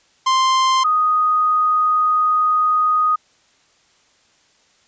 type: tone pair in turn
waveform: 45% pulse / sine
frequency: 1046.5 / 1244.5 Hz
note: C6 / D#6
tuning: 0 / 0 cents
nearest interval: minor third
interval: 300 cents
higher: second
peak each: -13 dBFS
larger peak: neither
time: 0.26-0.84 / 0.84-3.16 s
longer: second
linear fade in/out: 10 ms
effects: white hiss -57 dBFS RMS until 4.87 s + resampled to 16000 Hz